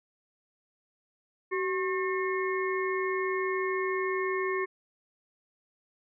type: harmonic tone with a mistuned harmonic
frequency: 360.7 Hz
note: F#4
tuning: 44 cents flat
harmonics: 1 / 3 / 5 / 6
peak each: -29 / -34 / -36 / -37 dBFS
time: 1.51-4.66 s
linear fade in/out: 20 ms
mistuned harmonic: 1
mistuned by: +88 cents
effects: none